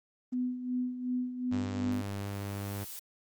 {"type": "tone with tremolo", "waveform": "sine", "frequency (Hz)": 250, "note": "B3", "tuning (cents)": 21, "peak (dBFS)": -28, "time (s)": [0.32, 2.02], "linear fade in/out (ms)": 10, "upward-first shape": "sine", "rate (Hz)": 2.7, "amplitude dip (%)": 65}
{"type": "tone with pitch glide", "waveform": "sawtooth", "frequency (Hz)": [97.8, 100.26], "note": ["G2", "G2"], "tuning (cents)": [-4, 39], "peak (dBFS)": -31, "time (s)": [1.51, 2.85], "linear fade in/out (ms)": 20, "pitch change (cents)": 43, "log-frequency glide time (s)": [1.86, 1.93]}
{"type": "noise with exponential growth", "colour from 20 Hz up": "blue", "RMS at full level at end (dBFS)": -41, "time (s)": [1.51, 2.99], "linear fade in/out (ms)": 0, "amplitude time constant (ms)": 320}
{"effects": ["Opus 24 kbps"]}